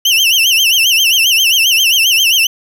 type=tone with vibrato; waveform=35% pulse; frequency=2900 Hz; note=F#7; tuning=35 cents flat; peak=-6 dBFS; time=0.05-2.47 s; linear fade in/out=5 ms; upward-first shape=sine; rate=7.5 Hz; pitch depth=170 cents each way; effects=none